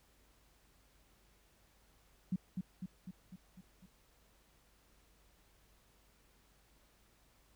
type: tone with echo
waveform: sine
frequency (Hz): 183.8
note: F#3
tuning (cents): -11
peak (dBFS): -31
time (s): 2.32-2.36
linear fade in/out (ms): 5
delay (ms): 250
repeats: 6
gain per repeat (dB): -4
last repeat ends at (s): 3.86
effects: added 50 Hz sine -70 dBFS peak until 7.55 s + pink hiss -70 dBFS RMS until 7.55 s